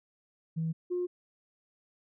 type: tone pair in turn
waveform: sine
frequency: 162.1 / 357.2 Hz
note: E3 / F4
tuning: -29 / +39 cents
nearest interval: octave + major second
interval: 1368 cents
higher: second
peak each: -28 dBFS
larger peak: neither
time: 0.56-0.73 / 0.9-1.07 s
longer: neither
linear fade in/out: 20 ms
effects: tanh soft clip ceiling -24 dBFS